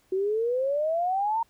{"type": "exponential sweep", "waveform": "sine", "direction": "up", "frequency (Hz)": [370, 932.3], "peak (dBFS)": -23, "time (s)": [0.12, 1.43], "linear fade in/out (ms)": 5, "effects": ["pink hiss -65 dBFS RMS until 1.49 s"]}